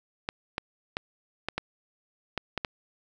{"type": "clicks", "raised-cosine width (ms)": 0.3, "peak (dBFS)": -13, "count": 8, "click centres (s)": [0.289, 0.581, 0.969, 1.486, 1.58, 2.377, 2.577, 2.648], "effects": []}